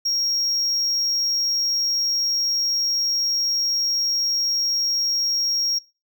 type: tone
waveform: triangle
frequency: 5588 Hz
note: F8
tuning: in tune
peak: -18 dBFS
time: 0.05-5.79 s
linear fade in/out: 10 ms
effects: noise-tail reverb RT60 0.3 s tail -23 dB re dry